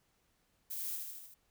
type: noise with echo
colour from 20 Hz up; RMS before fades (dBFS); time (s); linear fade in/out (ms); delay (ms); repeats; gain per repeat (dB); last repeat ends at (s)
violet; -41; 0.7-0.96; 10; 77; 5; -3; 1.345
effects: pink hiss -75 dBFS RMS until 1.5 s